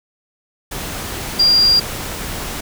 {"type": "tone in noise", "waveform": "sine", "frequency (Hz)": 4781, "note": "D8", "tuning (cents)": 30, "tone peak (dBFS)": -9, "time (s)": [1.39, 1.8], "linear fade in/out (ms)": 10, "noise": "pink", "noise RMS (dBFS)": -26, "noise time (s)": [0.71, 2.61], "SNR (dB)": 14, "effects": []}